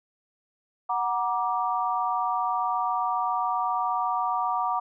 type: chord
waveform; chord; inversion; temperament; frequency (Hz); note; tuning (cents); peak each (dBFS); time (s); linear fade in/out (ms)
sine; Gb augmented; none; equal with one note detuned; 740 / 947 / 1174.7; Gb5 / Bb5 / D6; 0 / +27 / 0; -28; 0.89-4.8; 10
effects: none